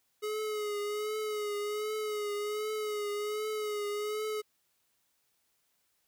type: tone with vibrato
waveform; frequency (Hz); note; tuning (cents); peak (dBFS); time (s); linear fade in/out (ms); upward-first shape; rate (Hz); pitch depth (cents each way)
square; 421.4; G#4; +25; -33; 0.22-4.42; 20; triangle; 1.3; 47
effects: white hiss -75 dBFS RMS until 6.07 s